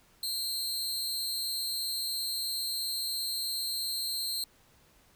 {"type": "tone with amplitude modulation", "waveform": "sawtooth", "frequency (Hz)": 4155, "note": "C8", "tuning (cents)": -13, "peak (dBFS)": -25, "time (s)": [0.23, 4.44], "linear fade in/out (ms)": 2, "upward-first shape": "sine", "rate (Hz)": 257, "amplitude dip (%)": 75, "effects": ["pink hiss -63 dBFS RMS until 5.15 s"]}